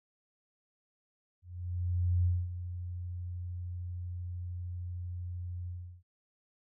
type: tone with ADSR envelope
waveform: sine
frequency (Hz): 88.7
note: F2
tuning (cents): +27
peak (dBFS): -24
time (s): 1.42-6.03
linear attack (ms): 830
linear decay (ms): 230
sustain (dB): -12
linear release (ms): 350
effects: none